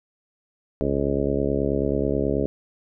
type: harmonic tone with a mistuned harmonic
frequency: 69.3 Hz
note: C#2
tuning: in tune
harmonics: 1 / 2 / 3 / 4 / 5 / 6 / 7 / 8 / 9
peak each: -30 / -30 / -30 / -27 / -30 / -26 / -32 / -30 / -32 dBFS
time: 0.81-2.46 s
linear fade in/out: 0 ms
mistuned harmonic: 1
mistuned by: -120 cents
effects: none